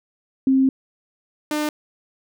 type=tone pair in turn; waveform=sine / sawtooth; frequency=265.6 / 301.1 Hz; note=C4 / D4; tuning=+26 / +43 cents; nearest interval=major second; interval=217 cents; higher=second; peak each=-13 / -17 dBFS; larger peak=first; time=0.47-0.69 / 1.51-1.69 s; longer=first; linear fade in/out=2 ms; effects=none